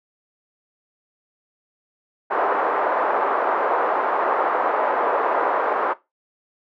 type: band-pass noise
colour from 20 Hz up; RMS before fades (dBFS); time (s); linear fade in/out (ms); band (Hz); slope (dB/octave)
white; -21; 2.3-5.94; 20; 410 to 1200; 24
effects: noise-tail reverb RT60 0.2 s tail -17 dB re dry